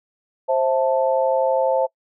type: chord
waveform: sine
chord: A minor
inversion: first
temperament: just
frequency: 528 / 660 / 880 Hz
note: C5 / E5 / A5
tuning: +16 / +2 / 0 cents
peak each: -18 / -22 / -23 dBFS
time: 0.48-1.87 s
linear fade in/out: 20 ms
effects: noise-tail reverb RT60 0.1 s tail -25 dB re dry